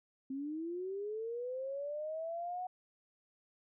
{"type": "linear sweep", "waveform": "sine", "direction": "up", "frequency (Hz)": [261.6, 740], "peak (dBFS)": -37, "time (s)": [0.3, 2.67], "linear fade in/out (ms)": 5, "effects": []}